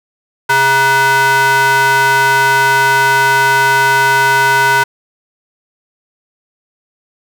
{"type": "ring-modulated tone", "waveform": "square", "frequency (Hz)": 270, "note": "C#4", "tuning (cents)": -45, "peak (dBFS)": -6, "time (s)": [0.49, 4.84], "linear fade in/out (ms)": 10, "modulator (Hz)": 1220, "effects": []}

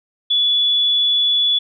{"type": "tone", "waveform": "sine", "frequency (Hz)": 3427, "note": "A7", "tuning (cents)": -46, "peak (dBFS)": -13, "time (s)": [0.3, 1.59], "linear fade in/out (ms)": 10, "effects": []}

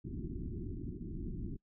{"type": "low-pass noise", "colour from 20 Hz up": "pink", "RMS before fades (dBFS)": -41, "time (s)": [0.04, 1.57], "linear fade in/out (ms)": 10, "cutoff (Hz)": 380, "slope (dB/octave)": 96, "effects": ["noise-tail reverb RT60 0.1 s tail -24 dB re dry"]}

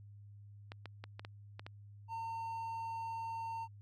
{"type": "clicks", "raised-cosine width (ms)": 0.3, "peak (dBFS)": -30, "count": 7, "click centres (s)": [0.719, 0.857, 1.04, 1.195, 1.249, 1.595, 1.665]}
{"type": "tone", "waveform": "triangle", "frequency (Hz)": 909, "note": "A#5", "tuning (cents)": -44, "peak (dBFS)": -37, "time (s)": [2.08, 3.68], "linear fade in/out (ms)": 50}
{"effects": ["added 102 Hz sine -52 dBFS peak until 3.81 s"]}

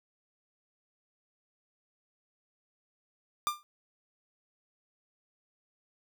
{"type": "tone with exponential decay", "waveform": "45% pulse", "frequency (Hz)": 1194, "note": "D6", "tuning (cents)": 28, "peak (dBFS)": -24, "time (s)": [3.47, 3.63], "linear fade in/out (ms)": 0, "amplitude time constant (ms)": 34, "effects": []}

